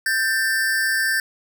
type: tone pair together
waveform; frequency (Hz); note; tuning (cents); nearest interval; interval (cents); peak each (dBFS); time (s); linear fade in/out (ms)
square; 1569.4 / 1782; G6 / A6; +2 / +22; major second; 220; -22 / -22; 0.06-1.2; 2
effects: none